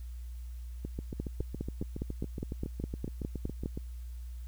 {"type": "two click trains", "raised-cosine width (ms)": 3, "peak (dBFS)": [-24, -21], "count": [22, 13], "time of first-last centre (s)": [[0.85, 3.775], [1.2, 3.659]], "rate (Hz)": [7.18, 4.88], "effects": ["added 60 Hz sine -39 dBFS peak until 4.47 s", "white hiss -64 dBFS RMS until 4.47 s"]}